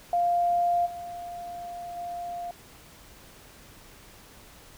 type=tone with level steps; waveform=sine; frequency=698.5 Hz; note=F5; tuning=in tune; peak=-21 / -35 / -32 dBFS; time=0.13-2.51 s; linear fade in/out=2 ms; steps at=0.85 / 1.96 s; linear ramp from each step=20 ms; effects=pink hiss -51 dBFS RMS until 4.77 s